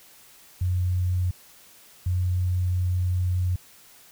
sine tone pair in turn, 90.5 / 90.5 Hz, F#2 / F#2, -38 / -38 cents, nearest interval unison, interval 0 cents, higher neither, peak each -21 dBFS, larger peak neither, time 0.61-1.31 / 2.06-3.56 s, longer second, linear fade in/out 5 ms, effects white hiss -52 dBFS RMS until 4.11 s

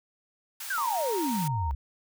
white high-pass noise, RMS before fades -38 dBFS, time 0.6-1.48 s, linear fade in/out 5 ms, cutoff 840 Hz, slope 24 dB/octave
sine exponential sweep, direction down, 1650 to 61.9 Hz, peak -27 dBFS, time 0.7-1.75 s, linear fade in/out 5 ms
sine tone with pitch glide, 932.3 to 925.3 Hz, A#5 to A#5, 0 to -13 cents, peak -31 dBFS, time 0.78-1.71 s, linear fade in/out 0 ms, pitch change -13 cents, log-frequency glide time 1.34-1.39 s
effects none

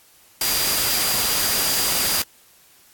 sine tone in noise, 4792 Hz, D8, 34 cents sharp, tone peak -26 dBFS, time 0.41-2.22 s, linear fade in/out 2 ms, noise white, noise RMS -21 dBFS, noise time 0.41-2.22 s, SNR -8 dB, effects white hiss -53 dBFS RMS until 2.93 s + AAC 64 kbps

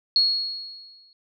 sine tone with exponential decay, 4321 Hz, C#8, 45 cents flat, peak -14 dBFS, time 0.16-1.13 s, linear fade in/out 1 ms, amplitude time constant 210 ms, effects none

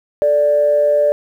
sine tone pair together, 439.3 / 587.3 Hz, A4 / D5, -3 / 0 cents, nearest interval perfect fourth, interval 503 cents, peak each -20 / -10 dBFS, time 0.22-1.12 s, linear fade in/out 0 ms, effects tanh soft clip ceiling -4 dBFS + 8-bit

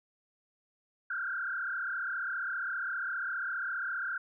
sine tone with frequency modulation, 1485 Hz, F#6, 6 cents sharp, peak -32 dBFS, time 1.1-4.18 s, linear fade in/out 5 ms, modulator 34.9 Hz, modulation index 3.2, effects none

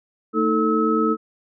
sine tone cluster, 225.2 / 314.4 / 442.1 / 1292 Hz, A3 / D#4 / A4 / E6, +40 / +18 / +8 / -35 cents, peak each -22 dBFS, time 0.33-1.17 s, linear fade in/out 50 ms, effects none

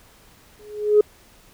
sine tone with exponential growth, 419.6 Hz, G#4, 18 cents sharp, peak -7 dBFS, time 0.59-1.01 s, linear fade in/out 5 ms, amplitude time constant 91 ms, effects tanh soft clip ceiling -5 dBFS + pink hiss -52 dBFS RMS until 1.53 s

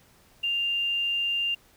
sine tone with quantisation, 2794 Hz, F7, in tune, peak -24 dBFS, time 0.43-1.55 s, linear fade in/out 10 ms, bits 9, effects pink hiss -59 dBFS RMS until 1.76 s

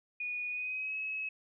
sine tone with pitch glide, 2461 to 2570 Hz, D#7 to E7, -20 to -45 cents, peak -34 dBFS, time 0.2-1.29 s, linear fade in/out 5 ms, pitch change +75 cents, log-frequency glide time 0.49-0.96 s, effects none

